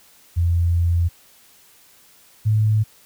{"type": "tone pair in turn", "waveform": "sine", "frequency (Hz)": [85.6, 107.85], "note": ["F2", "A2"], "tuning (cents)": [-34, -34], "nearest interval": "major third", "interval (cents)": 400, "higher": "second", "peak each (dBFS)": [-15, -14], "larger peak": "second", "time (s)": [[0.36, 1.09], [2.45, 2.84]], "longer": "first", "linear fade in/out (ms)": 20, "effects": ["white hiss -52 dBFS RMS until 3.05 s"]}